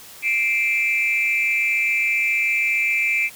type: tone with amplitude modulation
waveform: sine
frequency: 2349 Hz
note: D7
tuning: in tune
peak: -12 dBFS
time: 0.22-3.3 s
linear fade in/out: 50 ms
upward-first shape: sine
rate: 245 Hz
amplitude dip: 100%
effects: tanh soft clip ceiling -10 dBFS + white hiss -42 dBFS RMS until 3.35 s